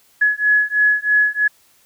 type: beating tone pair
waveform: sine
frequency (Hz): 1691 / 1694.1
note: G#6 / G#6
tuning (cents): +31 / +34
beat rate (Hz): 3.1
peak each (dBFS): -16 / -16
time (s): 0.21-1.48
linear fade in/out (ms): 10
effects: white hiss -55 dBFS RMS until 1.85 s